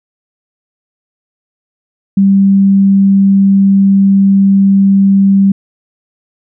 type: tone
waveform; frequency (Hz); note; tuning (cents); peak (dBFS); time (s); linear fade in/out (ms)
sine; 196; G3; 0; -4; 2.17-5.52; 5
effects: none